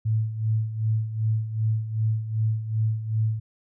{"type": "tone with tremolo", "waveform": "sine", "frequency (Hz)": 110, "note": "A2", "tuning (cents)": 0, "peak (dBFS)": -19, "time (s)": [0.05, 3.4], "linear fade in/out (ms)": 10, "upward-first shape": "sine", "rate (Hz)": 2.6, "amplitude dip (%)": 70, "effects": []}